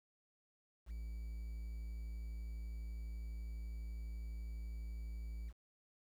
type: tone with quantisation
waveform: triangle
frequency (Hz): 56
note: A1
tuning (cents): +31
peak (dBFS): -40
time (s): 0.86-5.53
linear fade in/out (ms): 50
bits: 11
effects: none